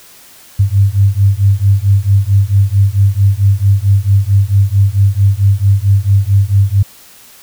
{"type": "beating tone pair", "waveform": "sine", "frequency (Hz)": [97, 101.5], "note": ["G2", "G#2"], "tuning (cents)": [-18, -39], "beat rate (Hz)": 4.5, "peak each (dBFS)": -10, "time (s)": [0.59, 6.83], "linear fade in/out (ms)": 10, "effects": ["white hiss -40 dBFS RMS until 7.42 s"]}